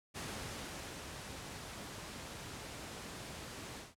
pink noise with ADSR envelope, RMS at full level -42 dBFS, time 0.14-3.95 s, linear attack 28 ms, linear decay 850 ms, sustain -4 dB, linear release 180 ms, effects high-pass 60 Hz 12 dB/octave + low-pass 10000 Hz 12 dB/octave

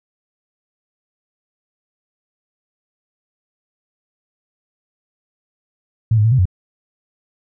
sine tone with pitch steps, 112.3 / 105.5 / 113.1 / 130.8 / 91.7 Hz, A2 / G#2 / A2 / C3 / F#2, +36 / +28 / +48 / 0 / -15 cents, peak -10 dBFS, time 6.11-6.455 s, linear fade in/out 5 ms, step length 69 ms, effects none

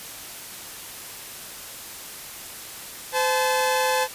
sawtooth tone pair together, 514 / 864.4 Hz, C5 / A5, -31 / -31 cents, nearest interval major sixth, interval 900 cents, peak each -19 dBFS, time 3.12-4.08 s, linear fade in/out 50 ms, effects white hiss -38 dBFS RMS until 4.14 s + resampled to 32000 Hz

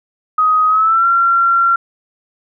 sine tone with pitch glide, 1256 to 1369.7 Hz, D#6 to F6, +16 to -34 cents, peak -9 dBFS, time 0.38-1.76 s, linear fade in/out 5 ms, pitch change +150 cents, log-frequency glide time 0.68-1.06 s, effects none

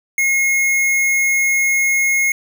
square tone, 2160 Hz, C#7, 45 cents flat, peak -14 dBFS, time 0.18-2.32 s, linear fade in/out 2 ms, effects 9-bit

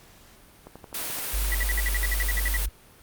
click train, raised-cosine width 1 ms, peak -27 dBFS, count 7, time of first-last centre 0.67-1.187 s, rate 11.6 Hz
white high-pass noise, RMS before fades -31 dBFS, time 0.94-2.66 s, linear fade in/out 5 ms, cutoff 170 Hz, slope 12 dB/octave
sine tone, 49 Hz, G1, in tune, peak -24 dBFS, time 1.33-2.69 s, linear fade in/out 10 ms
sine tone bursts, 1952 Hz, B6, 21 cents flat, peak -25 dBFS, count 13, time 1.52-2.566 s, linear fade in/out 0 ms, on 26 ms, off 59 ms
effects pink hiss -53 dBFS RMS until 3.02 s + Opus 48 kbps

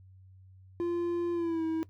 triangle tone with pitch glide, 345.4 to 322.3 Hz, F4 to E4, -19 to -39 cents, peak -26 dBFS, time 0.8-1.83 s, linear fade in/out 0 ms, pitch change -120 cents, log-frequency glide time 1.33-1.64 s, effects noise-tail reverb RT60 0.1 s tail -18 dB re dry + added 94 Hz sine -52 dBFS peak until 1.89 s

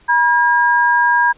sine tone pair together, 963 / 1621.1 Hz, B5 / G#6, -44 / -42 cents, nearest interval major sixth, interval 902 cents, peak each -13 dBFS, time 0.08-1.33 s, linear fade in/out 20 ms, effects pink hiss -51 dBFS RMS until 1.37 s + resampled to 8000 Hz

